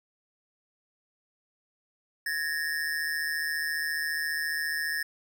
square ring-modulated tone, 1760 Hz, A6, in tune, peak -26 dBFS, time 2.26-5.03 s, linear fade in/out 5 ms, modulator 77.3 Hz, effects none

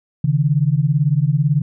sine beating tone pair, 137.8 / 155.8 Hz, C#3 / D#3, -10 / +3 cents, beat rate 18 Hz, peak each -16 dBFS, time 0.24-1.62 s, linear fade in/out 5 ms, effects none

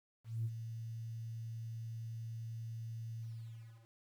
sine tone with ADSR envelope, 113.8 Hz, A#2, 41 cents flat, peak -32 dBFS, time 0.24-3.89 s, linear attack 210 ms, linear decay 46 ms, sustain -9 dB, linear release 670 ms, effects tanh soft clip ceiling -29 dBFS + 11-bit

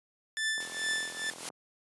sawtooth tone with tremolo, 1760 Hz, A6, in tune, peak -24 dBFS, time 0.37-1.3 s, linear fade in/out 0 ms, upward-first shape triangle, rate 2.3 Hz, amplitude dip 90%
click train, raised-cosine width 1 ms, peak -32 dBFS, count 40, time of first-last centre 0.58-1.502 s, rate 42.3 Hz
white noise, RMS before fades -43 dBFS, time 0.6-1.34 s, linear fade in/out 5 ms
white noise with exponential growth, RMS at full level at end -35 dBFS, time 1.06-1.49 s, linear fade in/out 1 ms, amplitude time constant 93 ms
effects high-pass 200 Hz 12 dB/octave + resampled to 24000 Hz

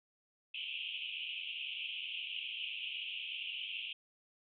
white band-pass noise, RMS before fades -42 dBFS, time 0.54-3.93 s, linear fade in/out 5 ms, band 2500 to 3200 Hz, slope 96 dB/octave, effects none

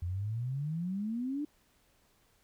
sine exponential sweep, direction up, 84.4 to 303 Hz, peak -32 dBFS, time 0.02-1.45 s, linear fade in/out 5 ms, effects pink hiss -69 dBFS RMS until 2.43 s

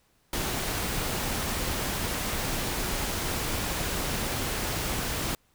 pink noise, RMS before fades -30 dBFS, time 0.33-5.35 s, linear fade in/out 2 ms, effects pink hiss -67 dBFS RMS until 5.54 s

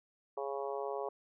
harmonic tone, 138.59 Hz, C#3, in tune, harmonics 3 / 4 / 5 / 6 / 7 / 8, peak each -39 / -41 / -43 / -45 / -46 / -47 dBFS, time 0.37-1.09 s, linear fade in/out 5 ms, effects none

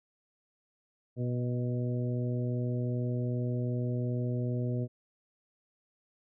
harmonic tone with a mistuned harmonic, 122.6 Hz, B2, 12 cents flat, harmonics 1 / 2 / 3 / 4 / 5, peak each -30 / -36 / -40 / -42 / -44 dBFS, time 1.16-4.88 s, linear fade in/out 50 ms, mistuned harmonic 5, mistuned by +17 cents, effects none

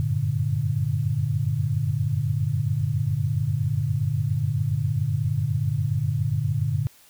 sine tone cluster, 91 / 98.4 / 115.3 / 145.2 Hz, F#2 / G2 / A#2 / D3, -28 / +7 / -19 / -19 cents, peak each -33 / -28 / -25 / -25 dBFS, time 0-6.87 s, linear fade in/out 0 ms, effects white hiss -54 dBFS RMS until 7.09 s

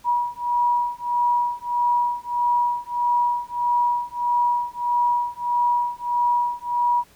sine beating tone pair, 964 / 965.6 Hz, B5 / B5, -42 / -39 cents, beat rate 1.6 Hz, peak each -22 dBFS, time 0.04-7.04 s, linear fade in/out 50 ms, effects pink hiss -54 dBFS RMS until 7.15 s

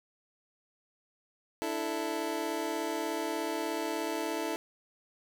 25% pulse chord, D suspended second, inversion none, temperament just, 293.7 / 330.4 / 440.5 Hz, D4 / E4 / A4, 0 / +4 / +2 cents, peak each -35 / -31 / -33 dBFS, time 1.62-4.56 s, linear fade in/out 0 ms, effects none

